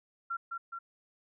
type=tone with echo; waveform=sine; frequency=1369 Hz; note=F6; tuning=35 cents flat; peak=-32 dBFS; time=0.3-0.37 s; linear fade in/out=10 ms; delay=210 ms; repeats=2; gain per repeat=-3 dB; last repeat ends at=0.79 s; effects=none